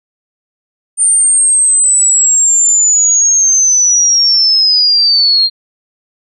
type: linear sweep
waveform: sine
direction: down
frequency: 9000 to 4186 Hz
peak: -6 dBFS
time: 0.97-5.5 s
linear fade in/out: 50 ms
effects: none